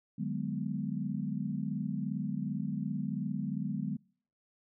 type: chord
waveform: sine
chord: G# half-diminished seventh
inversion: second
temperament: equal with one note detuned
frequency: 149.92 / 185 / 207.7 / 246.9 Hz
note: D3 / F#3 / G#3 / B3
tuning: +36 / 0 / 0 / 0 cents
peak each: -38 / -37 / -36 / -39 dBFS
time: 0.18-3.97 s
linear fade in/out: 10 ms
effects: noise-tail reverb RT60 0.5 s tail -25 dB re dry